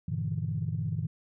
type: chord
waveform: sine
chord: E half-diminished seventh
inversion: first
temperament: just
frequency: 98.89 / 118.67 / 148.33 / 164.81 Hz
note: G2 / Bb2 / D3 / E3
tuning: +16 / +31 / +18 / 0 cents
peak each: -34 dBFS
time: 0.08-1.07 s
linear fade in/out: 5 ms
effects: tanh soft clip ceiling -19 dBFS